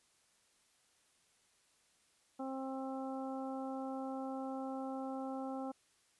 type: harmonic tone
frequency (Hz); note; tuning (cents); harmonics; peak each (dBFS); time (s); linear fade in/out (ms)
265.5; C4; +25; 1 / 2 / 3 / 4 / 5; -41 / -45 / -45 / -54 / -53; 2.39-5.72; 10
effects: white hiss -72 dBFS RMS until 6.19 s + resampled to 24000 Hz